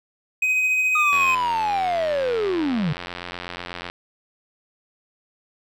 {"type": "tone with tremolo", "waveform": "triangle", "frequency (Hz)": 2516, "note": "D#7", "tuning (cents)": 19, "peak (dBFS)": -15, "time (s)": [0.42, 1.35], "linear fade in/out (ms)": 5, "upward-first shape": "sine", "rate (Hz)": 14, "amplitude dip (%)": 25}
{"type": "linear sweep", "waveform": "triangle", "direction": "down", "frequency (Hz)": [1244.5, 138.59], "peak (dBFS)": -18, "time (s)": [0.95, 2.93], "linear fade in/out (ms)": 5}
{"type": "click train", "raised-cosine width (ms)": 0.3, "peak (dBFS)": -15, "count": 245, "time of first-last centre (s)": [1.13, 3.9], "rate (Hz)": 88.1}
{"effects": []}